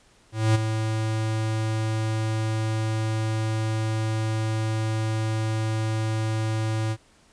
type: tone with ADSR envelope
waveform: square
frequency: 110 Hz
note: A2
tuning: in tune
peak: -16 dBFS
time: 0.32-6.97 s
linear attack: 230 ms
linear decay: 17 ms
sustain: -8 dB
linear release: 55 ms
effects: pink hiss -58 dBFS RMS until 7.32 s + resampled to 22050 Hz